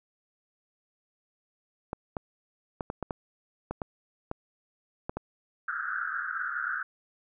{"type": "clicks", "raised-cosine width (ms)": 1, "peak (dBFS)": -18, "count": 11, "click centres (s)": [1.931, 2.168, 2.808, 2.901, 3.027, 3.108, 3.71, 3.818, 4.314, 5.095, 5.17]}
{"type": "band-pass noise", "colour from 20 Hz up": "white", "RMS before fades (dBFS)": -33, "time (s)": [5.68, 6.83], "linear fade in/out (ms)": 5, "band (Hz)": [1300, 1600], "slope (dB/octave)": 96}
{"effects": []}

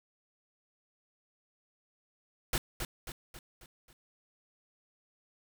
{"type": "noise with echo", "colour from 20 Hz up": "pink", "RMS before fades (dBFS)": -30, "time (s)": [2.53, 2.58], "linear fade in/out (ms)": 2, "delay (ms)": 270, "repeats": 5, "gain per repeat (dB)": -6, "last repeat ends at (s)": 3.93, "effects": []}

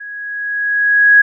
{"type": "tone with level ramp", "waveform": "sine", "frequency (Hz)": 1661.2, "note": "G#6", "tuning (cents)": 0, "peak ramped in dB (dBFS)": [-27, -3], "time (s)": [0, 1.22], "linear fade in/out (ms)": 10, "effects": []}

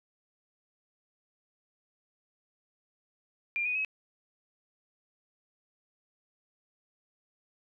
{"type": "tone with pitch steps", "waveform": "sine", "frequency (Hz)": [2393, 2475, 2559], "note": ["D7", "D#7", "D#7"], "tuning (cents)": [32, -10, 48], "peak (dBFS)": -28, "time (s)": [3.56, 3.848], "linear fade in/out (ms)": 0, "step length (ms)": 96, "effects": []}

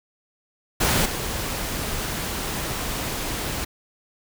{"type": "noise with level steps", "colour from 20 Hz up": "pink", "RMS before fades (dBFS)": [-20, -28], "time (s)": [0.8, 3.65], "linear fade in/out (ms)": 10, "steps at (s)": 1.05, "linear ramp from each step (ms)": 10, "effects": []}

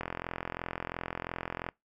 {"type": "click train", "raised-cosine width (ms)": 0.5, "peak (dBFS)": -19, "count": 73, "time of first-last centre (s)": [0.01, 1.688], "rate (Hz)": 42.9, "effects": ["noise-tail reverb RT60 0.2 s tail -25 dB re dry"]}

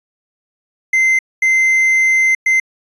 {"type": "tone bursts at uneven times", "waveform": "triangle", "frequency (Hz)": 2074, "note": "C7", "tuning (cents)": -16, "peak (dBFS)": -8, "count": 3, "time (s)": [[0.93, 1.19], [1.42, 2.35], [2.46, 2.6]], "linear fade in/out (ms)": 5, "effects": ["resampled to 22050 Hz"]}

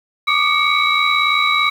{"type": "tone cluster", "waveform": "sine", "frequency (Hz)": [1159, 1217, 2207, 2290, 3902], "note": ["D6", "D#6", "C#7", "D7", "B7"], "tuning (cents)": [-23, -39, -8, -44, -22], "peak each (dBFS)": -19, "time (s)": [0.27, 1.7], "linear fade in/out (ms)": 10, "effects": ["tanh soft clip ceiling -3 dBFS", "7-bit"]}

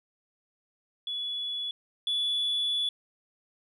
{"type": "tone pair in turn", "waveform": "sine", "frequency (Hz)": [3409, 3433], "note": ["G#7", "A7"], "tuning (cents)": [45, -43], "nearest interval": "unison", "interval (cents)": 12, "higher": "second", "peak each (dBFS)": [-30, -24], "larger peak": "second", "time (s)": [[1.07, 1.71], [2.07, 2.89]], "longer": "second", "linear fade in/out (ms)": 2, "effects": ["tanh soft clip ceiling -23 dBFS"]}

